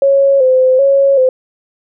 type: tone with vibrato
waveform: sine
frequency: 533 Hz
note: C5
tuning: 32 cents sharp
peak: -6 dBFS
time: 0.02-1.29 s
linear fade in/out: 2 ms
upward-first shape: square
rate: 1.3 Hz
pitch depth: 58 cents each way
effects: none